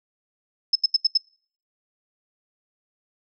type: tone bursts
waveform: sine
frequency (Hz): 5220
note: E8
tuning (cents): -18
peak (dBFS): -14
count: 5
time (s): 0.73-1.175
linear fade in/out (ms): 5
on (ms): 25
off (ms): 80
effects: noise-tail reverb RT60 0.5 s tail -25 dB re dry